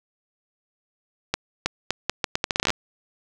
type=accelerating click train; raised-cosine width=0.2 ms; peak=-4 dBFS; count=16; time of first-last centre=1.34-2.704 s; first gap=320 ms; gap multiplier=0.77; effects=none